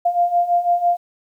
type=beating tone pair; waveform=sine; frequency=695 / 701 Hz; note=F5 / F5; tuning=-9 / +6 cents; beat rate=6 Hz; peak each=-20 / -16 dBFS; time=0.05-0.97 s; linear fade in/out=10 ms; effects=9-bit